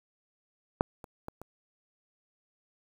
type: clicks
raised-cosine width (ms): 1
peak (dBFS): -9 / -30 / -24 / -29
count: 4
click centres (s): 0.809 / 1.042 / 1.284 / 1.416
effects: 8-bit